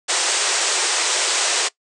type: band-pass noise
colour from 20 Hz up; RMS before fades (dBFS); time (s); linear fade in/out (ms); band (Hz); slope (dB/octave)
white; -20; 0.08-1.69; 20; 340 to 8800; 96
effects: noise-tail reverb RT60 0.1 s tail -20 dB re dry